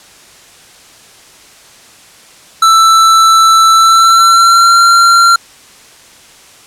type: tone with pitch glide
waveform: square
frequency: 1326 to 1374.3 Hz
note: E6 to F6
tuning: +10 to -28 cents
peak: -4 dBFS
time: 2.62-5.36 s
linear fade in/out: 5 ms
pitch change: +62 cents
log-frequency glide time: 3.73-4.79 s
effects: white hiss -39 dBFS RMS until 6.66 s + low-pass 9000 Hz 12 dB/octave